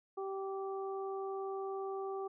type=harmonic tone; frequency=388.2 Hz; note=G4; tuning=17 cents flat; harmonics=1 / 2 / 3; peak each=-38 / -44 / -47 dBFS; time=0.17-2.28 s; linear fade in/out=10 ms; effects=none